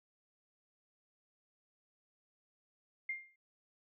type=tone with exponential decay; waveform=sine; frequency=2113 Hz; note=C7; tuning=16 cents sharp; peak=-33 dBFS; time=3.09-3.36 s; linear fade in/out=5 ms; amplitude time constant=57 ms; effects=none